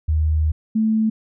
sine tone pair in turn, 77.78 / 219.4 Hz, D#2 / A3, 0 / -5 cents, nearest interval octave + tritone, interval 1795 cents, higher second, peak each -15 dBFS, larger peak neither, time 0.08-0.52 / 0.75-1.1 s, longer first, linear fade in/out 10 ms, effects none

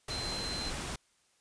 sine tone in noise, 4099 Hz, C8, 36 cents flat, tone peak -37 dBFS, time 0.1-0.7 s, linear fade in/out 5 ms, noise pink, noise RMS -38 dBFS, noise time 0.08-0.96 s, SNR -2 dB, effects white hiss -70 dBFS RMS until 1.4 s + resampled to 22050 Hz

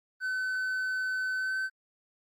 triangle tone with pitch glide, 1517 to 1534.6 Hz, F#6 to G6, +43 to -37 cents, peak -27 dBFS, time 0.2-1.7 s, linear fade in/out 50 ms, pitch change +20 cents, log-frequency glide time 1.35-1.59 s, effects Opus 32 kbps

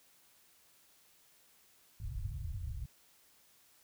white low-pass noise, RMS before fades -40 dBFS, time 2-2.86 s, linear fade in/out 5 ms, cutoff 120 Hz, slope 48 dB/octave, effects white hiss -66 dBFS RMS until 3.83 s

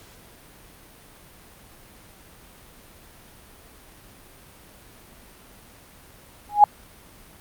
sine tone with exponential growth, 828 Hz, G#5, 5 cents flat, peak -4 dBFS, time 6.49-6.64 s, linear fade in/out 2 ms, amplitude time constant 31 ms, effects pink hiss -49 dBFS RMS until 7.4 s + Opus 48 kbps

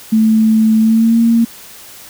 sine tone with pitch glide, 220 to 230.7 Hz, A3 to A#3, 0 to -18 cents, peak -7 dBFS, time 0.12-1.45 s, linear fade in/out 10 ms, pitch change +82 cents, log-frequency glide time 0.8-1.19 s, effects white hiss -36 dBFS RMS until 2.09 s

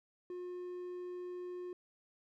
triangle tone, 358.6 Hz, F4, 46 cents sharp, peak -39 dBFS, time 0.3-1.73 s, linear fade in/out 2 ms, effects none

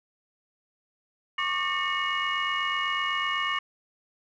sine tone cluster, 1098 / 1186 / 1819 / 2203 / 2880 Hz, C#6 / D6 / A#6 / C#7 / F#7, -17 / +17 / -43 / -11 / -47 cents, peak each -31 dBFS, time 1.38-3.59 s, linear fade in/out 5 ms, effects tanh soft clip ceiling -18 dBFS

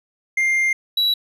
triangle tone pair in turn, 2107 / 3913 Hz, C7 / B7, +12 / -17 cents, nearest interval major seventh, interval 1071 cents, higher second, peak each -14 dBFS, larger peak neither, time 0.37-0.73 / 0.97-1.14 s, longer first, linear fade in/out 5 ms, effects resampled to 32000 Hz

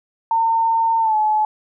sine tone with pitch glide, 908 to 857 Hz, A#5 to A5, -46 to -46 cents, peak -14 dBFS, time 0.31-1.45 s, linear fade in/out 2 ms, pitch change -100 cents, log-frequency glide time 1-1.16 s, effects none

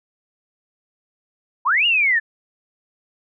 sine linear two-way sweep, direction up then down, 881 to 2900 to 1722 Hz, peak -14 dBFS, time 1.65-2.2 s, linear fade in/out 20 ms, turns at 1.86 s, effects none

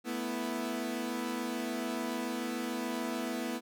sawtooth chord, A suspended second, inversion none, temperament equal, 220 / 246.9 / 329.6 Hz, A3 / B3 / E4, 0 / 0 / 0 cents, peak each -36 / -32 / -35 dBFS, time 0.04-3.61 s, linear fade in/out 50 ms, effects none

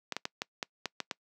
clicks, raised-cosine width 0.2 ms, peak -15 dBFS, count 8, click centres 0.123 / 0.166 / 0.254 / 0.419 / 0.628 / 0.857 / 1.003 / 1.112 s, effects noise-tail reverb RT60 0.1 s tail -25 dB re dry + high-pass 200 Hz 12 dB/octave

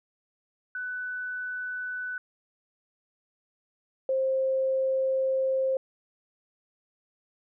sine tone pair in turn, 1495 / 528.6 Hz, F#6 / C5, +17 / +18 cents, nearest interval octave + tritone, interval 1799 cents, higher first, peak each -31 / -23 dBFS, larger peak second, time 0.75-2.18 / 4.09-5.77 s, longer second, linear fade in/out 2 ms, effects none

